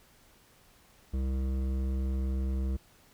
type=tone with hard clipping; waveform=sine; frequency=65.8 Hz; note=C2; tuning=10 cents sharp; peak=-30 dBFS; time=1.13-2.77 s; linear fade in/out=10 ms; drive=12 dB; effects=pink hiss -61 dBFS RMS until 3.13 s